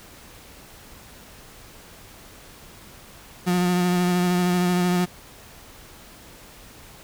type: tone with vibrato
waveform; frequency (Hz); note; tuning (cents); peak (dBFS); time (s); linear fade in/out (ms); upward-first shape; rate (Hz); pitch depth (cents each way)
35% pulse; 178.6; F3; +39; -17; 3.46-5.06; 20; sine; 13; 20
effects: pink hiss -46 dBFS RMS until 7.03 s